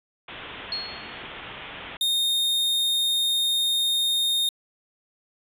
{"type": "low-pass noise", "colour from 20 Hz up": "white", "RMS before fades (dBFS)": -39, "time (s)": [0.28, 1.97], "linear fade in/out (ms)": 5, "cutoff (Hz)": 3500, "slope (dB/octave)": 96}
{"type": "tone with exponential decay", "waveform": "sine", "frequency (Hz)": 4305, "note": "C8", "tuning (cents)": 49, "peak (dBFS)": -24, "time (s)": [0.72, 1.23], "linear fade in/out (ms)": 2, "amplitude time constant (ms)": 110}
{"type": "tone", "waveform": "45% pulse", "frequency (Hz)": 3686, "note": "A#7", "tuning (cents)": -20, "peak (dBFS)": -21, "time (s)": [2.01, 4.49], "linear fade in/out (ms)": 2}
{"effects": ["resampled to 32000 Hz"]}